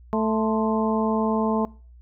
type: harmonic tone with a mistuned harmonic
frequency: 220 Hz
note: A3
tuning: in tune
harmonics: 1 / 2 / 3 / 4 / 5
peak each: -23 / -26 / -28 / -29 / -30 dBFS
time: 0.13-1.65 s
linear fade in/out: 0 ms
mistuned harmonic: 5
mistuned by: -83 cents
effects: noise-tail reverb RT60 0.4 s tail -23 dB re dry + added 60 Hz sine -45 dBFS peak until 2.01 s